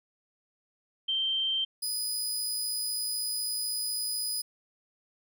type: tone pair in turn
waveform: sine / 20% pulse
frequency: 3136 / 4978 Hz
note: G7 / D#8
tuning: 0 / 0 cents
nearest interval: minor sixth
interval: 800 cents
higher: second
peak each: -26 / -24 dBFS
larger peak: second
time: 1.08-1.65 / 1.82-4.42 s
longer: second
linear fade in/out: 10 ms
effects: none